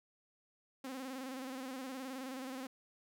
sawtooth tone with vibrato, 261.6 Hz, C4, in tune, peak -38 dBFS, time 0.84-2.67 s, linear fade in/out 5 ms, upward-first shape square, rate 19 Hz, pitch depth 53 cents each way, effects none

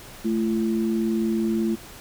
sine tone pair together, 220 / 339.7 Hz, A3 / F4, 0 / -48 cents, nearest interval minor sixth, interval 752 cents, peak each -22 / -25 dBFS, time 0.24-1.76 s, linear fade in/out 20 ms, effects pink hiss -43 dBFS RMS until 2 s

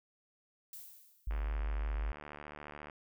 violet noise with exponential decay, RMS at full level -46 dBFS, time 0.73-1.56 s, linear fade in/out 1 ms, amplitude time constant 180 ms
sine tone, 51.1 Hz, G#1, 27 cents flat, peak -32 dBFS, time 1.27-2.12 s, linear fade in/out 5 ms
click train, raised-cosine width 0.5 ms, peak -31 dBFS, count 119, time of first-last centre 1.31-2.898 s, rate 74.3 Hz
effects none

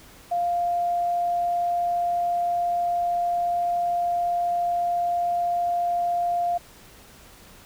sine tone, 698.5 Hz, F5, in tune, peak -21 dBFS, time 0.31-6.58 s, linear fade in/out 10 ms, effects pink hiss -49 dBFS RMS until 7.65 s

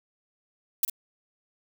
violet noise with echo, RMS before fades -22 dBFS, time 0.83-0.85 s, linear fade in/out 2 ms, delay 48 ms, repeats 1, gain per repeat -9 dB, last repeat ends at 0.898 s, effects none

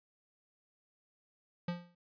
square tone with exponential decay, 174.61 Hz, F3, in tune, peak -32 dBFS, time 1.68-1.95 s, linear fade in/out 5 ms, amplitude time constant 57 ms, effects resampled to 11025 Hz

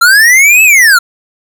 square linear two-way sweep, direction up then down, 1342 to 2637 to 1342 Hz, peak -3 dBFS, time 0.01-0.99 s, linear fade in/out 10 ms, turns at 0.63 s, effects none

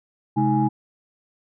sine tone cluster, 133.3 / 211.6 / 316.6 / 831 Hz, C3 / G#3 / D#4 / G#5, +33 / +33 / +30 / +1 cents, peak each -22 dBFS, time 0.36-0.69 s, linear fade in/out 20 ms, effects tanh soft clip ceiling -8 dBFS

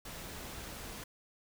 pink noise, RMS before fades -45 dBFS, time 0.05-1.04 s, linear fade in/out 5 ms, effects none

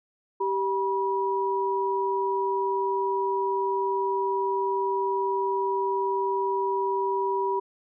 sine tone pair together, 390.3 / 969.4 Hz, G4 / B5, -8 / -32 cents, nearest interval octave + major third, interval 1576 cents, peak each -26 dBFS, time 0.4-7.6 s, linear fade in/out 10 ms, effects none

